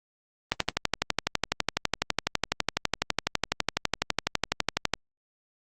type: click train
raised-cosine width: 0.2 ms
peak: -5 dBFS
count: 54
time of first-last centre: 0.52-4.937 s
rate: 12 Hz
effects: Opus 32 kbps